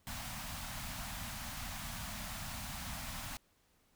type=band-stop noise; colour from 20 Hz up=pink; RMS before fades=-43 dBFS; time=0.07-3.37 s; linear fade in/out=0 ms; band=260 to 640 Hz; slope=48 dB/octave; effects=pink hiss -72 dBFS RMS until 3.95 s